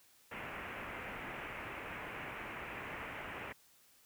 white low-pass noise, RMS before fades -45 dBFS, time 0.31-3.53 s, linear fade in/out 10 ms, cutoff 2600 Hz, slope 48 dB/octave, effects white hiss -66 dBFS RMS until 4.05 s

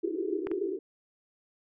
pink band-pass noise, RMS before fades -32 dBFS, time 0.03-0.79 s, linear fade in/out 10 ms, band 320 to 420 Hz, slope 96 dB/octave
clicks, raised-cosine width 0.5 ms, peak -23 / -28 dBFS, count 2, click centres 0.47 / 0.515 s
effects none

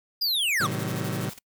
square linear sweep, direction down, 4999 to 1046.5 Hz, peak -23 dBFS, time 0.21-0.67 s, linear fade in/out 10 ms
sawtooth chord, A diminished seventh, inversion none, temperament just, 110 / 132 / 158.4 / 190.08 Hz, A2 / C3 / Eb3 / Gb3, 0 / +16 / +31 / +47 cents, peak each -29 dBFS, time 0.6-1.3 s, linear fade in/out 10 ms
white noise with tremolo, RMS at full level -41 dBFS, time 0.71-1.39 s, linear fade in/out 10 ms, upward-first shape square, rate 12 Hz, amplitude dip 75%
effects noise-tail reverb RT60 0.1 s tail -26 dB re dry

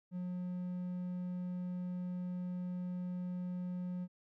triangle tone, 180 Hz, F#3, 47 cents flat, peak -35 dBFS, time 0.11-4.08 s, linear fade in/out 50 ms, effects none

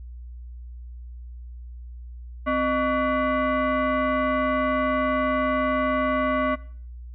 sine tone with frequency modulation, 260 Hz, C4, 11 cents flat, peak -20 dBFS, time 2.46-6.56 s, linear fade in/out 20 ms, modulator 873 Hz, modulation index 1.5, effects noise-tail reverb RT60 0.5 s tail -19 dB re dry + added 60 Hz sine -36 dBFS peak until 7.14 s

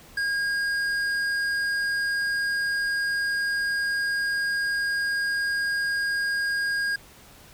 sine tone with hard clipping, 1626 Hz, G#6, 37 cents flat, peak -25 dBFS, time 0.17-6.96 s, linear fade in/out 5 ms, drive 9 dB, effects pink hiss -50 dBFS RMS until 7.53 s

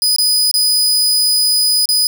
sawtooth tone with dropouts, 4978 Hz, D#8, in tune, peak -8 dBFS, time 0.02-2.07 s, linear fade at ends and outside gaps 1 ms, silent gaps 0.162-0.184 / 0.513-0.54 / 1.856-1.889 s, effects none

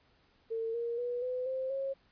sine tone with pitch steps, 452.2 / 469 / 486.3 / 504.4 / 523.1 / 542.4 Hz, A4 / A#4 / B4 / B4 / C5 / C#5, +47 / +11 / -27 / +36 / -1 / -38 cents, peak -32 dBFS, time 0.5-1.94 s, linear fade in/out 20 ms, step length 240 ms, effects pink hiss -68 dBFS RMS until 2.11 s + resampled to 11025 Hz

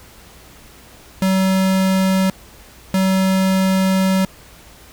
square tone pair in turn, 189.8 / 189.8 Hz, F#3 / F#3, +44 / +44 cents, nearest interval unison, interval 0 cents, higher neither, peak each -14 dBFS, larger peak neither, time 1.22-2.3 / 2.94-4.25 s, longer second, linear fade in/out 2 ms, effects added 60 Hz sine -49 dBFS peak until 4.92 s + pink hiss -44 dBFS RMS until 4.92 s

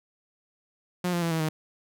sawtooth tone with pitch steps, 178.9 / 173.01 / 167.31 / 161.79 / 156.46 Hz, F3 / F3 / E3 / E3 / D#3, +42 / -16 / +26 / -32 / +10 cents, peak -21 dBFS, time 1.04-1.49 s, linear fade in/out 5 ms, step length 90 ms, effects none

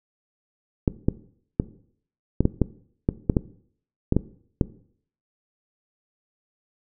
clicks, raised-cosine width 3 ms, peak -5 dBFS, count 12, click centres 0.878 / 1.085 / 1.599 / 2.406 / 2.454 / 2.617 / 3.089 / 3.298 / 3.368 / 4.124 / 4.166 / 4.612 s, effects noise-tail reverb RT60 0.6 s tail -18 dB re dry

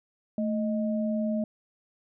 sine tone pair together, 220.2 / 622.3 Hz, A3 / D#5, +2 / 0 cents, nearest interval octave + tritone, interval 1798 cents, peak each -26 / -32 dBFS, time 0.38-1.44 s, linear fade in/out 2 ms, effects none

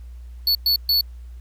square tone bursts at uneven times, 4435 Hz, C#8, in tune, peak -16 dBFS, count 3, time 0.47-0.55 / 0.66-0.76 / 0.89-1.01 s, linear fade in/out 2 ms, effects added 60 Hz sine -35 dBFS peak until 1.4 s + pink hiss -61 dBFS RMS until 1.4 s

